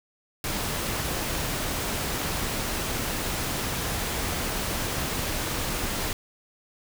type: noise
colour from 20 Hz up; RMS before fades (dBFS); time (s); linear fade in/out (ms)
pink; -29; 0.44-6.13; 2
effects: none